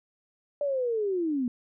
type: linear sweep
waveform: sine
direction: down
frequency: 587.3 to 235.2 Hz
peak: -25 dBFS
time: 0.61-1.48 s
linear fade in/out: 2 ms
effects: none